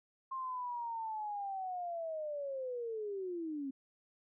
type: linear sweep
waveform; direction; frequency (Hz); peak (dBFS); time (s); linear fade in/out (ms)
sine; down; 1065 to 263.4; -37; 0.31-3.71; 10
effects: none